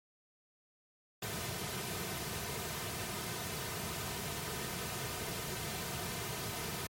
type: noise with comb filter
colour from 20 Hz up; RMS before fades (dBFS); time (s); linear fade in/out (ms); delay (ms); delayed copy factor
pink; -39; 1.22-6.87; 5; 3.6; -0.55
effects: high-pass 80 Hz 12 dB/octave + MP3 64 kbps